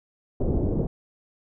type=low-pass noise; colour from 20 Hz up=pink; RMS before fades=-24 dBFS; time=0.4-0.87 s; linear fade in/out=5 ms; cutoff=510 Hz; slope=24 dB/octave; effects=none